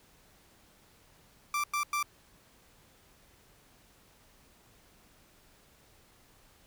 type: tone bursts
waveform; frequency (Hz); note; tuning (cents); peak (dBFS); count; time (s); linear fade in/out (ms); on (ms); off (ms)
30% pulse; 1174.7; D6; 0; -26; 3; 1.54-2.028; 2; 98; 97
effects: pink hiss -62 dBFS RMS until 6.66 s